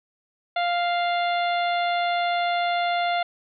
harmonic tone, 698.5 Hz, F5, in tune, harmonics 1 / 2 / 3 / 4 / 5 / 6, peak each -22 / -31 / -31 / -37 / -34 / -41 dBFS, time 0.56-3.23 s, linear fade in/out 5 ms, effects none

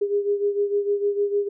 sine beating tone pair, 405.4 / 412 Hz, G#4 / G#4, -42 / -14 cents, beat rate 6.6 Hz, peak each -21 / -26 dBFS, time 0.01-1.49 s, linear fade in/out 10 ms, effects none

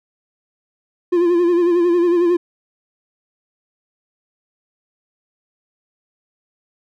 triangle tone with vibrato, 347.7 Hz, F4, 8 cents flat, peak -10 dBFS, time 1.12-2.37 s, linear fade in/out 10 ms, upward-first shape sine, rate 11 Hz, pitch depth 52 cents each way, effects none

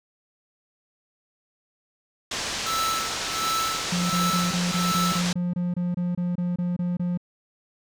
white low-pass noise, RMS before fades -30 dBFS, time 2.31-5.33 s, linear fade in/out 5 ms, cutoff 6600 Hz, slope 24 dB/octave
square tone with tremolo, 1318.5 Hz, E6, in tune, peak -24 dBFS, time 2.66-5.21 s, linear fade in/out 5 ms, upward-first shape sine, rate 1.4 Hz, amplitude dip 90%
triangle tone bursts, 176.7 Hz, F3, 21 cents sharp, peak -21 dBFS, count 16, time 3.92-7.175 s, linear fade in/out 5 ms, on 180 ms, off 25 ms
effects none

